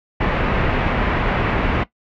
pink low-pass noise, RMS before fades -19 dBFS, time 0.2-1.84 s, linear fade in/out 10 ms, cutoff 2500 Hz, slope 24 dB/octave, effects noise-tail reverb RT60 0.1 s tail -17 dB re dry

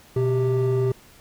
triangle tone pair together, 123.47 / 392 Hz, B2 / G4, 0 / 0 cents, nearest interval octave + minor sixth, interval 2000 cents, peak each -18 dBFS, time 0.16-0.92 s, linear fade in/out 5 ms, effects tanh soft clip ceiling -14 dBFS + pink hiss -51 dBFS RMS until 1.2 s

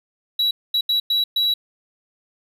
triangle tone bursts at uneven times, 3905 Hz, B7, 20 cents flat, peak -15 dBFS, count 5, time 0.39-0.51 / 0.74-0.81 / 0.89-1 / 1.1-1.24 / 1.36-1.54 s, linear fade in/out 5 ms, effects none

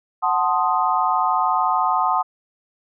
sine chord, F# diminished seventh, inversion none, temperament equal, 740 / 880 / 1046.5 / 1244.5 Hz, F#5 / A5 / C6 / Eb6, 0 / 0 / 0 / 0 cents, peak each -22 dBFS, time 0.22-2.23 s, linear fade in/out 20 ms, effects none

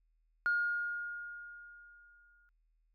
sine tone with exponential decay, 1425 Hz, F6, 34 cents sharp, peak -26 dBFS, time 0.46-2.49 s, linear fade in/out 0 ms, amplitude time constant 440 ms, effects tanh soft clip ceiling -23 dBFS + added 40 Hz sine -70 dBFS peak until 2.94 s

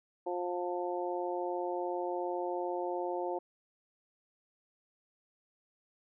harmonic tone, 177.3 Hz, F3, 26 cents sharp, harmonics 2 / 3 / 4 / 5, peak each -36 / -38 / -39 / -40 dBFS, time 0.26-3.39 s, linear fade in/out 10 ms, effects none

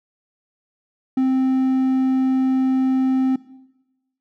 triangle tone, 261.6 Hz, C4, in tune, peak -13 dBFS, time 1.17-3.36 s, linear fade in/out 5 ms, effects noise-tail reverb RT60 1.0 s tail -19 dB re dry

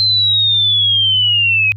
sine linear sweep, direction down, 4127 to 2509 Hz, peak -10 dBFS, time 0-1.72 s, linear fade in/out 0 ms, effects added 103 Hz sine -25 dBFS peak until 1.76 s

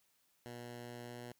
10% pulse tone with pitch glide, 120.3 to 121.07 Hz, B2 to B2, -45 to -34 cents, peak -38 dBFS, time 0.46-1.32 s, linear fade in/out 0 ms, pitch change +11 cents, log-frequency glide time 1.03-1.2 s, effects white hiss -75 dBFS RMS until 1.39 s

